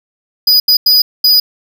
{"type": "tone bursts at uneven times", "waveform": "square", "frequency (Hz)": 4944, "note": "D#8", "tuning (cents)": -12, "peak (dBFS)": -6, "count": 4, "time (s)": [[0.47, 0.6], [0.68, 0.77], [0.86, 1.02], [1.24, 1.4]], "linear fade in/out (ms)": 5, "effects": []}